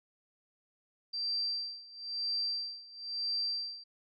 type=tone with tremolo; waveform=sine; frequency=4699 Hz; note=D8; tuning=in tune; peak=-30 dBFS; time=1.13-3.84 s; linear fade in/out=10 ms; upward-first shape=sine; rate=1 Hz; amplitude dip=90%; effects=none